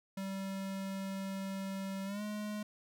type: tone with pitch glide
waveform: square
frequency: 193.7 to 210 Hz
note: G3 to G#3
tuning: -20 to +19 cents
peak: -38 dBFS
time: 0.17-2.63 s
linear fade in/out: 5 ms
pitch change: +139 cents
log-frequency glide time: 2.05-2.22 s
effects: none